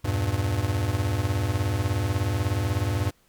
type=chord; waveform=square; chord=E diminished; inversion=none; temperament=just; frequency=82.41 / 98.89 / 118.67 Hz; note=E2 / G2 / Bb2; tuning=0 / +16 / +31 cents; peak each=-31 / -26 / -30 dBFS; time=0.04-3.11 s; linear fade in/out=10 ms; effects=pink hiss -63 dBFS RMS until 3.28 s